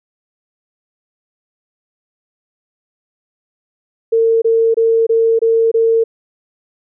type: tone bursts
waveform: sine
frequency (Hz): 454.1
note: A#4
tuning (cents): -45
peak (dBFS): -9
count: 6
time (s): 4.12-6.04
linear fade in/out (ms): 10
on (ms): 300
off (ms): 24
effects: none